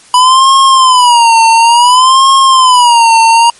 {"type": "tone with vibrato", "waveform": "square", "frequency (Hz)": 987.8, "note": "B5", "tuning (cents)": 0, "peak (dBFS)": -3, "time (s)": [0.14, 3.5], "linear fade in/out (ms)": 2, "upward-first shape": "sine", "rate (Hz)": 0.57, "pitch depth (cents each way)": 150, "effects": ["white hiss -39 dBFS RMS until 3.59 s", "MP3 48 kbps"]}